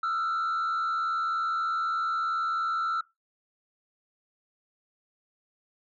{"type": "tone with frequency modulation", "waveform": "sine", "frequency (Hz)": 1338, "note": "E6", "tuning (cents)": 25, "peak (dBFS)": -23, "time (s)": [0.03, 3.01], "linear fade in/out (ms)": 5, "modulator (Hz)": 79.2, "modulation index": 0.64, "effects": ["noise-tail reverb RT60 0.2 s tail -22 dB re dry", "tanh soft clip ceiling -25 dBFS"]}